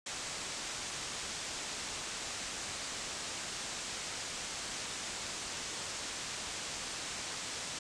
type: low-pass noise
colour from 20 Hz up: white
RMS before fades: -41 dBFS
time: 0.06-7.79 s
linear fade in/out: 5 ms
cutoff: 8300 Hz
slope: 48 dB/octave
effects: none